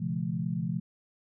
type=tone cluster; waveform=sine; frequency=123.7 / 140.8 / 170.8 / 213.8 Hz; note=B2 / C#3 / F3 / A3; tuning=+3 / +27 / -38 / -49 cents; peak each=-36 / -36 / -31 / -36 dBFS; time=0-0.8 s; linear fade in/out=10 ms; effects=none